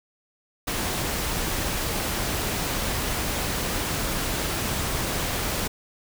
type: noise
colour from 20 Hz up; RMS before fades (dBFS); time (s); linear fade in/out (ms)
pink; -27; 0.67-5.68; 10
effects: none